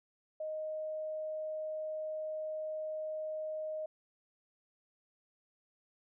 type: tone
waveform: sine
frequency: 622.3 Hz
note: D#5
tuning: in tune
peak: -36 dBFS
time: 0.4-3.86 s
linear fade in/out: 5 ms
effects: none